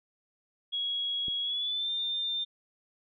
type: tone with pitch glide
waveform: sine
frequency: 3322 to 3602 Hz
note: G#7 to A7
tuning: 0 to +40 cents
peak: -29 dBFS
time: 0.72-2.45 s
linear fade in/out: 20 ms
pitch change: +140 cents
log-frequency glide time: 1.42-1.92 s
type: click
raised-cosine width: 3 ms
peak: -30 dBFS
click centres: 1.283 s
effects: none